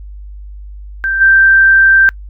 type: tone with level steps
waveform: sine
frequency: 1568 Hz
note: G6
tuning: in tune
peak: -12 / -4 dBFS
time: 1.04-2.09 s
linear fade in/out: 0 ms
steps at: 1.2 s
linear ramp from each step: 20 ms
effects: noise-tail reverb RT60 0.1 s tail -26 dB re dry + added 50 Hz sine -27 dBFS peak until 2.29 s